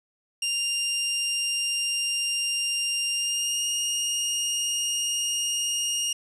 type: tone with pitch glide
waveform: 20% pulse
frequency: 2794 to 2843 Hz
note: F7 to F7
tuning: 0 to +30 cents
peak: -19 dBFS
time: 0.42-6.13 s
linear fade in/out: 5 ms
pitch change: +30 cents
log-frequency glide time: 3.13-3.64 s
effects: resampled to 24000 Hz + 9-bit